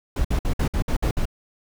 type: noise bursts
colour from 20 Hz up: brown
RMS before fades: -21 dBFS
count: 8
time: 0.16-1.255 s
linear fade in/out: 5 ms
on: 87 ms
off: 57 ms
effects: none